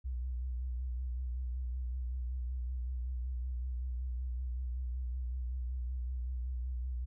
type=tone with vibrato; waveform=sine; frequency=62.2 Hz; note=B1; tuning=13 cents sharp; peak=-34 dBFS; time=0.04-7.06 s; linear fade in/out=20 ms; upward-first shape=sine; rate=5.3 Hz; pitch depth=55 cents each way; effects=none